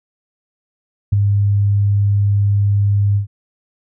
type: tone with ADSR envelope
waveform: sine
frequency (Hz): 101.3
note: G#2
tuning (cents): -43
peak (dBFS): -6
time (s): 1.12-3.27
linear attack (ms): 12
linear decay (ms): 4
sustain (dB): -5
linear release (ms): 110
effects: none